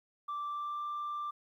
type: tone with pitch glide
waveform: sine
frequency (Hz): 1171 to 1181.2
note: D6 to D6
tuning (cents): -5 to +10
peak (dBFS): -33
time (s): 0.28-1.31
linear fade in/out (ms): 10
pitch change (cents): +15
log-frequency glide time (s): 0.46-0.82
effects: tanh soft clip ceiling -33 dBFS + 12-bit